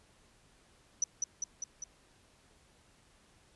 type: tone with echo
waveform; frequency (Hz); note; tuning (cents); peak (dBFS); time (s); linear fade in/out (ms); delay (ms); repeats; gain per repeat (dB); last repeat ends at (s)
sine; 5940; F#8; +6; -26; 1.02-1.04; 2; 200; 4; -3; 1.84
effects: pink hiss -65 dBFS RMS until 3.55 s + resampled to 24000 Hz